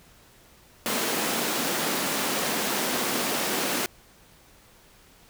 pink high-pass noise, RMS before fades -27 dBFS, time 0.86-3.86 s, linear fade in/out 0 ms, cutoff 200 Hz, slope 24 dB/octave, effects pink hiss -55 dBFS RMS until 5.29 s

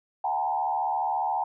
sine tone with frequency modulation, 830.6 Hz, G#5, in tune, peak -24 dBFS, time 0.24-1.44 s, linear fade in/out 5 ms, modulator 74.5 Hz, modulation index 1.4, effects none

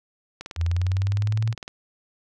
click train, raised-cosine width 0.2 ms, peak -18 dBFS, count 26, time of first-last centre 0.41-1.679 s, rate 19.7 Hz
sine linear sweep, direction up, 81.3 to 114.1 Hz, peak -20 dBFS, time 0.56-1.55 s, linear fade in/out 50 ms
effects none

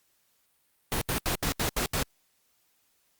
pink noise bursts, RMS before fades -28 dBFS, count 7, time 0.92-2.028 s, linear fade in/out 0 ms, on 94 ms, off 75 ms, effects white hiss -70 dBFS RMS until 3.19 s + Opus 48 kbps

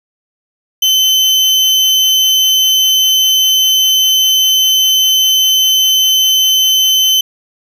35% pulse tone, 3061 Hz, G7, 42 cents flat, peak -6 dBFS, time 0.82-7.21 s, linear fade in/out 5 ms, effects none

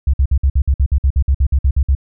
sine tone bursts, 67.7 Hz, C#2, 40 cents flat, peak -9 dBFS, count 16, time 0.07-1.951 s, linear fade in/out 5 ms, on 66 ms, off 55 ms, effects none

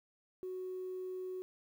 sine tone, 370 Hz, F#4, in tune, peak -38 dBFS, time 0.43-1.42 s, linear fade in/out 0 ms, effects tanh soft clip ceiling -34 dBFS + 11-bit

